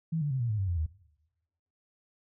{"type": "tone with pitch steps", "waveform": "sine", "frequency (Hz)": [162.1, 146.09, 131.67, 118.66, 106.95, 96.39, 86.87, 78.29], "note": ["E3", "D3", "C3", "A#2", "A2", "G2", "F2", "D#2"], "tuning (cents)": [-29, -9, 11, 31, -49, -29, -9, 11], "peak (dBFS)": -27, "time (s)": [0.12, 0.864], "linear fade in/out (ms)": 10, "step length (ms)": 93, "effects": ["noise-tail reverb RT60 1.0 s tail -21 dB re dry"]}